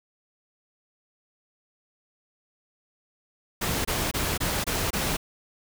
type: noise bursts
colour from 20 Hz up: pink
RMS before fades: -27 dBFS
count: 6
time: 3.61-5.17 s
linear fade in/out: 10 ms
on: 240 ms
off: 24 ms
effects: none